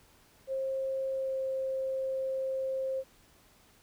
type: tone with pitch glide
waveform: sine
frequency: 533 to 529.6 Hz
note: C5 to C5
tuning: +32 to +21 cents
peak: -30 dBFS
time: 0.47-3.04 s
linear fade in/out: 50 ms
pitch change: -11 cents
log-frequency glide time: 1.12-1.39 s
effects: pink hiss -62 dBFS RMS until 3.82 s